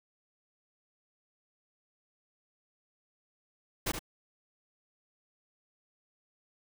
pink noise with echo, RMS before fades -31 dBFS, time 3.86-3.92 s, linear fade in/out 10 ms, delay 73 ms, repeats 1, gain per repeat -7 dB, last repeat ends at 3.993 s, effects none

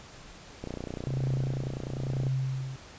click train, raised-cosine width 2 ms, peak -22 dBFS, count 50, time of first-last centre 0.64-2.268 s, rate 30.1 Hz
sine tone with tremolo, 132 Hz, C3, 16 cents sharp, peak -25 dBFS, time 1.07-2.76 s, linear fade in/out 2 ms, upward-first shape triangle, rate 1 Hz, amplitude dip 85%
effects pink hiss -49 dBFS RMS until 2.98 s + resampled to 16000 Hz

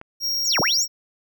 click, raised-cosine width 0.5 ms, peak -23 dBFS, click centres 0.014 s
square tone, 5588 Hz, F8, in tune, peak -22 dBFS, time 0.2-0.88 s, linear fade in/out 50 ms
sine linear two-way sweep, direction down then up, 8100 to 81.1 to 8100 Hz, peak -19 dBFS, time 0.44-0.86 s, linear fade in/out 50 ms, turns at 0.6 s
effects none

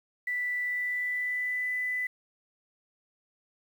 sine tone with pitch glide, 1975 to 1996.8 Hz, B6 to B6, 0 to +19 cents, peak -28 dBFS, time 0.27-2.07 s, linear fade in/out 5 ms, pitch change +19 cents, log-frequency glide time 0.63-1.72 s, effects 9-bit

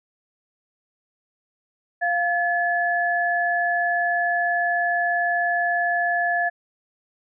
sine tone pair together, 698.5 / 1716.9 Hz, F5 / A6, 0 / -43 cents, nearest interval octave + major third, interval 1557 cents, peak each -22 / -22 dBFS, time 2.01-6.5 s, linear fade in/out 20 ms, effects none

